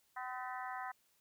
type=harmonic tone with a mistuned harmonic; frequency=253.9 Hz; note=B3; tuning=48 cents sharp; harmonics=3 / 4 / 5 / 6 / 7 / 8; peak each=-44 / -46 / -48 / -50 / -51 / -52 dBFS; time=0.16-0.92 s; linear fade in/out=10 ms; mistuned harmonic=8; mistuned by=-65 cents; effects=white hiss -74 dBFS RMS until 1.2 s